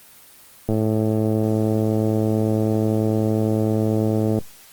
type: click train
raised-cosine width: 2 ms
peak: -8 dBFS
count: 404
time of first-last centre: 0.69-4.387 s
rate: 109 Hz
effects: white hiss -47 dBFS RMS until 4.72 s + Opus 24 kbps

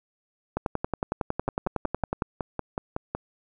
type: two click trains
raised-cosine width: 1 ms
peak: -14 / -12 dBFS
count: 10 / 19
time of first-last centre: 1.48-3.15 / 0.57-2.221 s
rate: 5.39 / 10.9 Hz
effects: none

